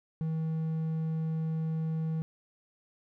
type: tone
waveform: triangle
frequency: 160 Hz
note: D#3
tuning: 49 cents sharp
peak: -27 dBFS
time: 0.21-2.22 s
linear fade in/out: 0 ms
effects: none